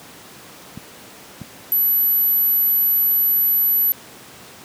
clicks, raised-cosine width 5 ms, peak -15 dBFS, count 2, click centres 0.775 / 1.416 s
sine tone, 11840 Hz, F#9, in tune, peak -14 dBFS, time 1.72-3.92 s, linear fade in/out 0 ms
effects pink hiss -41 dBFS RMS until 4.64 s + high-pass 150 Hz 12 dB/octave

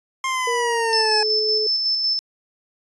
25% pulse exponential sweep, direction down, 1064 to 839 Hz, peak -17 dBFS, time 0.24-1.23 s, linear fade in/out 2 ms
sine tone with pitch glide, 472.7 to 431 Hz, A#4 to A4, +24 to -36 cents, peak -22 dBFS, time 0.47-1.67 s, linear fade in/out 5 ms, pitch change -160 cents, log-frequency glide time 0.61-1.15 s
sine tone with tremolo, 5274 Hz, E8, in tune, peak -17 dBFS, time 0.93-2.19 s, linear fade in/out 0 ms, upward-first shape square, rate 5.4 Hz, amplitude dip 30%
effects resampled to 22050 Hz

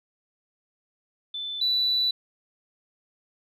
sine tone pair in turn, 3520 / 3966 Hz, A7 / B7, 0 / +7 cents, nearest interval major second, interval 207 cents, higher second, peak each -30 / -20 dBFS, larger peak second, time 1.34-1.61 / 1.61-2.11 s, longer second, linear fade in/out 5 ms, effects tanh soft clip ceiling -16 dBFS

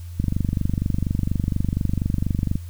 click train, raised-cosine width 5 ms, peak -9 dBFS, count 58, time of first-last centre 0.2-2.555 s, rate 24.2 Hz, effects added 86 Hz sine -32 dBFS peak until 2.69 s + white hiss -52 dBFS RMS until 2.69 s

